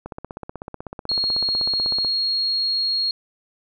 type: click train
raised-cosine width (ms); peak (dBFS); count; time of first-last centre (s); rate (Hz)
1; -18; 33; 0.06-2.048; 16.1
type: tone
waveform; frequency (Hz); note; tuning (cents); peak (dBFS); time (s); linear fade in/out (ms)
sine; 4287; C8; +41; -19; 1.09-3.11; 2
effects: none